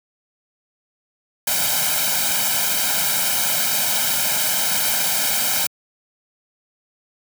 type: noise with comb filter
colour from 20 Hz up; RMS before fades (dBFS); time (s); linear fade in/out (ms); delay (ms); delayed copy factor
white; -20; 1.47-5.67; 5; 1.3; +0.9
effects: high-pass 150 Hz 12 dB/octave